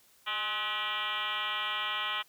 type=tone with frequency modulation; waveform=sine; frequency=2153 Hz; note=C7; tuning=49 cents sharp; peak=-30 dBFS; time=0.26-2.23 s; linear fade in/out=20 ms; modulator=220 Hz; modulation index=5.5; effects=white hiss -63 dBFS RMS until 2.28 s